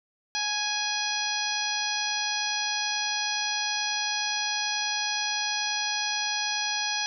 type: harmonic tone with a mistuned harmonic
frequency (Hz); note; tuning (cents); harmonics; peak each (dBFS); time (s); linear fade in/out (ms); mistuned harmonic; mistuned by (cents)
830.6; G#5; 0; 1 / 2 / 3 / 4 / 5 / 6 / 7; -34 / -34 / -34 / -34 / -34 / -34 / -34; 0.35-7.06; 0; 1; +19
effects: none